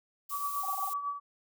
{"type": "noise", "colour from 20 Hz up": "violet", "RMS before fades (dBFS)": -40, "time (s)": [0.29, 0.94], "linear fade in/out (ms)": 10}
{"type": "tone with tremolo", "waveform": "sine", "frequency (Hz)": 1145, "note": "D6", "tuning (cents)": -44, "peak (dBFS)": -29, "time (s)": [0.3, 1.2], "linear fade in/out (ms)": 50, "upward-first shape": "triangle", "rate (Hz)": 8, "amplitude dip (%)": 65}
{"type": "tone bursts", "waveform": "sine", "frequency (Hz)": 779, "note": "G5", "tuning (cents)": -11, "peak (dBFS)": -35, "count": 6, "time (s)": [0.63, 0.896], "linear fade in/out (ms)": 5, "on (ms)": 26, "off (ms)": 22}
{"effects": []}